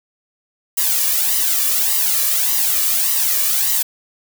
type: noise with flanger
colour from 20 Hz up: blue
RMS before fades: -17 dBFS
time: 0.77-3.83 s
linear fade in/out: 10 ms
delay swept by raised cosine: 1 to 1.75 ms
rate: 1.7 Hz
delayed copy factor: +0.85
effects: none